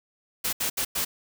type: noise bursts at uneven times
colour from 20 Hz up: white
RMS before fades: -27 dBFS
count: 4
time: 0.44-0.53 / 0.6-0.7 / 0.77-0.85 / 0.95-1.05 s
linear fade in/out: 10 ms
effects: none